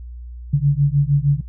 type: beating tone pair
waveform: sine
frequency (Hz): 139.5 / 146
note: C#3 / D3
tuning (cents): +11 / -10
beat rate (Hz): 6.5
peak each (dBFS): -16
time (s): 0.53-1.41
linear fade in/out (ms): 10
effects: noise-tail reverb RT60 0.1 s tail -18 dB re dry + added 60 Hz sine -31 dBFS peak until 1.48 s